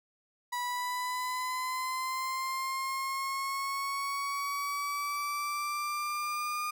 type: linear sweep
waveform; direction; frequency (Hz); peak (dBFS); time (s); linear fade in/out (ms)
35% pulse; up; 976 to 1216; -30; 0.52-6.71; 10
effects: none